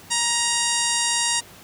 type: harmonic tone with a mistuned harmonic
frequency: 941 Hz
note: A#5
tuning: 16 cents sharp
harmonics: 1 / 2 / 3 / 4 / 5 / 6 / 7 / 8 / 9 / 10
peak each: -29 / -29 / -29 / -29 / -29 / -29 / -29 / -29 / -29 / -29 dBFS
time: 0.1-1.41 s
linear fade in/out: 20 ms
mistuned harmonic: 7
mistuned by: +38 cents
effects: pink hiss -45 dBFS RMS until 1.63 s + high-pass 80 Hz 12 dB/octave